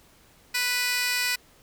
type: tone with high-pass filter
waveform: 15% pulse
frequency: 493.9 Hz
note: B4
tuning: in tune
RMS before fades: -26 dBFS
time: 0.54-1.36 s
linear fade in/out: 10 ms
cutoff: 2600 Hz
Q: 1.6
effects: pink hiss -57 dBFS RMS until 1.62 s